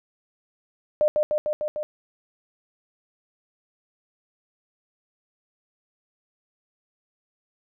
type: tone with echo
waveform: sine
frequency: 603 Hz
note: D5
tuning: 46 cents sharp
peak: -16 dBFS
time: 1.01-1.08 s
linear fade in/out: 0 ms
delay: 150 ms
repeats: 5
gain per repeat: -2 dB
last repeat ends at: 1.83 s
effects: none